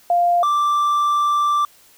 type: tone pair in turn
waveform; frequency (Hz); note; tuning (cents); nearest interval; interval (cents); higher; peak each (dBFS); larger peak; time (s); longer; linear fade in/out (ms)
sine / triangle; 698.5 / 1174.7; F5 / D6; 0 / 0; major sixth; 900; second; -13; neither; 0.1-0.43 / 0.43-1.65; second; 2
effects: white hiss -51 dBFS RMS until 1.97 s